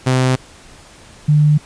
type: tone pair in turn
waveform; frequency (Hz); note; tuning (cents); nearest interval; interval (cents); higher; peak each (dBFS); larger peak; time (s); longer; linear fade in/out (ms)
sawtooth / sine; 129 / 149.89; C3 / D3; -24 / +36; minor third; 260; second; -8; neither; 0.06-0.36 / 1.28-1.58; neither; 10
effects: pink hiss -42 dBFS RMS until 1.65 s + resampled to 22050 Hz